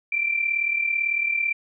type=tone pair together; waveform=sine; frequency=2349 / 2387 Hz; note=D7 / D7; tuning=0 / +28 cents; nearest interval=unison; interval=28 cents; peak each=-22 / -27 dBFS; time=0.12-1.53 s; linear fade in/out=5 ms; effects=none